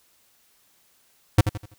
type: tone with echo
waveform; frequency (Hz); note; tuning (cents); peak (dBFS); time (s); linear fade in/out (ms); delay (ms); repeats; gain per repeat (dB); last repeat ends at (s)
square; 103.83; G#2; 0; -11; 1.38-1.41; 5; 83; 4; -9; 1.742
effects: white hiss -62 dBFS RMS until 1.78 s